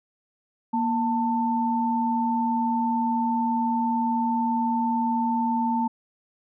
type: tone pair together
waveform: sine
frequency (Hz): 236 / 891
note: A#3 / A5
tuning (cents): +22 / +22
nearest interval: octave + major seventh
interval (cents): 2300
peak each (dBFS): -24 / -24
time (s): 0.73-5.88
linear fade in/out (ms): 10
effects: none